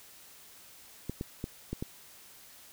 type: clicks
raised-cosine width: 3 ms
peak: -21 dBFS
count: 5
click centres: 1.096 / 1.211 / 1.441 / 1.73 / 1.825 s
effects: white hiss -54 dBFS RMS until 2.72 s